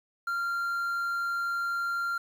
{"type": "tone with quantisation", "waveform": "triangle", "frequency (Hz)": 1386, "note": "F6", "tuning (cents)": -14, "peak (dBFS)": -26, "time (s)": [0.27, 2.18], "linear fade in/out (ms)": 5, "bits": 9, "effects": []}